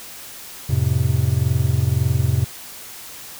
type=chord; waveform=triangle; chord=F major; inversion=none; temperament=just; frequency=87.31 / 109.13 / 130.96 Hz; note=F2 / A2 / C3; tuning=0 / -14 / +2 cents; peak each=-19 / -19 / -17 dBFS; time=0.69-2.45 s; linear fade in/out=10 ms; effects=white hiss -37 dBFS RMS until 3.39 s